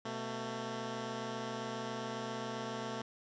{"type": "tone pair together", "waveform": "10% pulse", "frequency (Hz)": [125.5, 223.6], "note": ["B2", "A3"], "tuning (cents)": [28, 28], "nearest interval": "minor seventh", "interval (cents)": 1000, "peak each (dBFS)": [-35, -31], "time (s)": [0.05, 3.02], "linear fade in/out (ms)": 5, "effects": ["resampled to 16000 Hz"]}